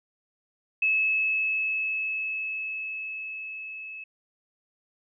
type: tone with level ramp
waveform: sine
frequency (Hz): 2594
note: E7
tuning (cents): -28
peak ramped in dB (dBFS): -20 to -37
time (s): 0.82-4.04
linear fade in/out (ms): 5
effects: none